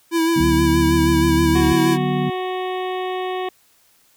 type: tone with vibrato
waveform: square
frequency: 329.6 Hz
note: E4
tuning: in tune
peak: -16 dBFS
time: 0.11-1.98 s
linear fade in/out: 50 ms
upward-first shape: sine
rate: 6.3 Hz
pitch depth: 32 cents each way
type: chord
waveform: sine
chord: B minor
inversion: first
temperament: equal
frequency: 146.83 / 185 / 246.9 Hz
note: D3 / F#3 / B3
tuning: 0 / 0 / 0 cents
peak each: -22 / -24 / -23 dBFS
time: 0.36-2.3 s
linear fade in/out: 5 ms
type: tone with pitch glide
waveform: sine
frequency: 69.3 to 73.85 Hz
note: C#2 to D2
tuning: 0 to +10 cents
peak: -21 dBFS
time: 0.4-1.73 s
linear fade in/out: 5 ms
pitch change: +110 cents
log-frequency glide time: 0.51-0.63 s
type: harmonic tone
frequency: 369.5 Hz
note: F#4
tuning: 2 cents flat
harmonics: 1 / 2 / 3 / 5 / 6 / 7 / 8 / 9 / 10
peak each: -24 / -27 / -32 / -36 / -40 / -41 / -40 / -42 / -42 dBFS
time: 1.55-3.49 s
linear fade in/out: 5 ms
effects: white hiss -57 dBFS RMS until 4.16 s